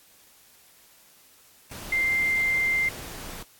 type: tone in noise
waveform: sine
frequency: 2093 Hz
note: C7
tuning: in tune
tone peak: -21 dBFS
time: 1.92-2.89 s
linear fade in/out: 5 ms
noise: pink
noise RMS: -39 dBFS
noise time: 1.71-3.43 s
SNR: +15 dB
effects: white hiss -56 dBFS RMS until 3.59 s + AAC 64 kbps